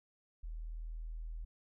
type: tone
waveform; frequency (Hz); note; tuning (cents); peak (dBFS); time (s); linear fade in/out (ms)
sine; 40.3; E1; -38; -40; 0.43-1.45; 10
effects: none